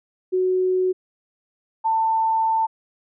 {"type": "tone pair in turn", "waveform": "sine", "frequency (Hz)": [370, 892.3], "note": ["F#4", "A5"], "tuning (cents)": [0, 24], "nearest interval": "octave + minor third", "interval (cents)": 1524, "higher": "second", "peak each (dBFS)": [-17, -17], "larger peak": "neither", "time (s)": [[0.32, 0.93], [1.84, 2.67]], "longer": "second", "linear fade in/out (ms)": 20, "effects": []}